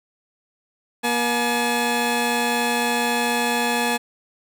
15% pulse tone pair together, 238.5 / 849.9 Hz, A#3 / G#5, +40 / +40 cents, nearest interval octave + minor seventh, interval 2200 cents, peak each -16 dBFS, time 1.03-3.98 s, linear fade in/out 20 ms, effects none

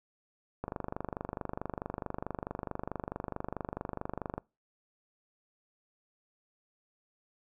click train, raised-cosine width 1 ms, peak -21 dBFS, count 93, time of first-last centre 0.64-4.38 s, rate 24.6 Hz, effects noise-tail reverb RT60 0.3 s tail -25 dB re dry

